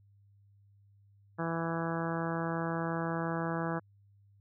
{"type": "harmonic tone", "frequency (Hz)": 165.7, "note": "E3", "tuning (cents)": 9, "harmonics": [1, 2, 3, 4, 5, 6, 7, 8, 9, 10], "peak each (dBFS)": [-35, -38, -40, -41, -42, -43, -43, -44, -45, -45], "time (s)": [1.38, 3.8], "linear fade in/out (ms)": 20, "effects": ["added 100 Hz sine -60 dBFS peak until 4.4 s"]}